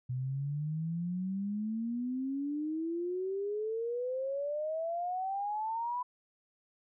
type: exponential sweep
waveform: sine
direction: up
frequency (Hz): 124.4 to 1000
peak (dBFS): -32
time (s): 0.09-6.03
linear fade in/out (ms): 10
effects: none